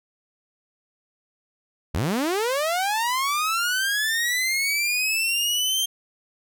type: linear sweep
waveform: sawtooth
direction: up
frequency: 60 to 3183 Hz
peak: -18 dBFS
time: 1.94-5.86 s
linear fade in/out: 10 ms
effects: none